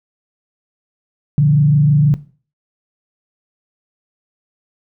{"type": "tone with frequency modulation", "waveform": "sine", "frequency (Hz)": 146.83, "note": "D3", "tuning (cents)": 0, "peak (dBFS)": -8, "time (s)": [1.38, 2.14], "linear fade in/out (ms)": 0, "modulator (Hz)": 26.2, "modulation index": 0.51, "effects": ["noise-tail reverb RT60 0.4 s tail -17 dB re dry"]}